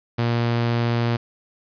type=tone; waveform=sawtooth; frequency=118 Hz; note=A#2; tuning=22 cents sharp; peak=-15 dBFS; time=0.18-1.17 s; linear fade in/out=10 ms; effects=resampled to 11025 Hz + 8-bit